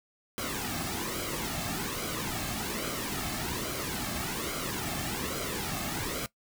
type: noise with flanger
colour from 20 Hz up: pink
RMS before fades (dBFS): -34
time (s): 0.38-6.26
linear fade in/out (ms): 0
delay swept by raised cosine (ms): 1.1 to 2.1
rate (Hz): 1.2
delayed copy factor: -0.65
effects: noise-tail reverb RT60 0.1 s tail -19 dB re dry